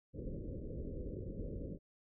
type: low-pass noise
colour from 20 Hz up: pink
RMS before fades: -43 dBFS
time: 0.13-1.79 s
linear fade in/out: 50 ms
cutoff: 560 Hz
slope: 96 dB/octave
effects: none